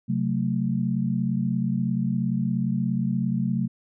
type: chord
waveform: sine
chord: F# diminished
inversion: second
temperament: just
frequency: 133.2 / 185 / 222 Hz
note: C3 / F#3 / A3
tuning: +31 / 0 / +16 cents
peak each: -27 / -26 / -26 dBFS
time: 0.08-3.68 s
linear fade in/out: 20 ms
effects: none